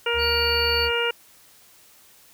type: harmonic tone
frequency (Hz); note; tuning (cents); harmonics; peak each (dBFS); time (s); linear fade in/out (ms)
471.1; A#4; +18; 1 / 2 / 3 / 4 / 5 / 6; -25 / -31 / -27 / -35 / -30 / -26; 0.06-1.11; 5
type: tone with vibrato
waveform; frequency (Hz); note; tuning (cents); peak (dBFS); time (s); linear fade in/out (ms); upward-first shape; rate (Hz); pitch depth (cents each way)
triangle; 73.42; D2; 0; -28; 0.13-0.92; 50; sine; 7.6; 10
type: tone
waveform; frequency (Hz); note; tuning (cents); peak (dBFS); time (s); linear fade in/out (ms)
triangle; 4480; C#8; +18; -23; 0.18-0.89; 50
effects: white hiss -53 dBFS RMS until 2.33 s